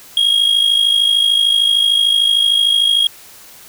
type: tone with amplitude modulation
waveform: triangle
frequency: 3276 Hz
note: G#7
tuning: 24 cents flat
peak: -6 dBFS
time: 0.17-3.07 s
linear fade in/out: 2 ms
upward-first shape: sine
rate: 53.3 Hz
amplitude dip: 65%
effects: white hiss -40 dBFS RMS until 3.68 s